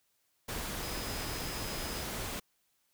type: tone in noise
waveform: sine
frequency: 5050 Hz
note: D#8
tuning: 25 cents sharp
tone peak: -46 dBFS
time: 0.82-2.04 s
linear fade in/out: 10 ms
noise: pink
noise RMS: -38 dBFS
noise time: 0.48-2.4 s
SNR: -11 dB
effects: white hiss -75 dBFS RMS until 2.93 s